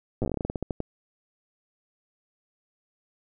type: slowing click train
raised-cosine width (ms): 2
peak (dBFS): -15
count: 17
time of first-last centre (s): 0.22-0.804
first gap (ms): 8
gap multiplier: 1.18
effects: none